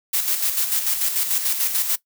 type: noise with tremolo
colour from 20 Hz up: blue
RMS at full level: -20 dBFS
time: 0.13-1.96 s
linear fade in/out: 10 ms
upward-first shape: square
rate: 6.8 Hz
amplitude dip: 50%
effects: noise-tail reverb RT60 0.1 s tail -18 dB re dry